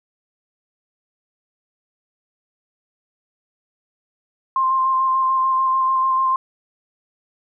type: tone with vibrato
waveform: sine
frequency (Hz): 1052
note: C6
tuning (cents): +9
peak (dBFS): -15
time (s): 4.56-6.36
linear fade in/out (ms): 2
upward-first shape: square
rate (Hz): 6.8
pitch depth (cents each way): 12
effects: none